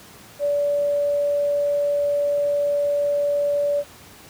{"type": "tone", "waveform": "sine", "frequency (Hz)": 577, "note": "D5", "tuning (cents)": -31, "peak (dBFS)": -18, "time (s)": [0.39, 3.84], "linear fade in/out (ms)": 50, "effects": ["pink hiss -45 dBFS RMS until 4.29 s", "high-pass 80 Hz 12 dB/octave"]}